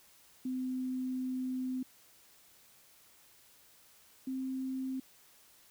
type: tone pair in turn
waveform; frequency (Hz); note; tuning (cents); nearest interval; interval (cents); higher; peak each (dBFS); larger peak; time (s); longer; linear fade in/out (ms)
sine; 256.7 / 262.2; C4 / C4; -33 / +4; unison; 37; second; -33 / -34; first; 0.45-1.83 / 4.27-5; first; 5
effects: white hiss -62 dBFS RMS until 5.7 s